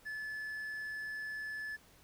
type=tone; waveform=triangle; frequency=1729 Hz; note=A6; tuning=31 cents flat; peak=-37 dBFS; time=0.05-1.77 s; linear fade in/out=20 ms; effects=pink hiss -63 dBFS RMS until 2.03 s